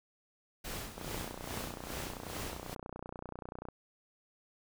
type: noise with tremolo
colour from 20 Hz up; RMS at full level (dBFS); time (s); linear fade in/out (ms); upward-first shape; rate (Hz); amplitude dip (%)
pink; -40; 0.64-2.75; 10; sine; 2.4; 70
type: click train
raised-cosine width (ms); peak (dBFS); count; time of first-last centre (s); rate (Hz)
1; -28; 83; 0.98-3.686; 30.3
effects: none